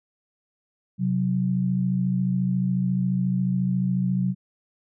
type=tone pair together; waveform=sine; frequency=130.81 / 184.99 Hz; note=C3 / F#3; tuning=0 / 0 cents; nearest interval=tritone; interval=600 cents; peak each=-25 / -22 dBFS; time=0.98-4.35 s; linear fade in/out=50 ms; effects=none